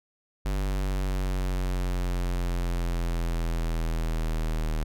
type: exponential sweep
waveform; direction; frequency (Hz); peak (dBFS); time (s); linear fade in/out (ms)
square; down; 48.63 to 38.97; -26; 0.45-4.84; 10
effects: none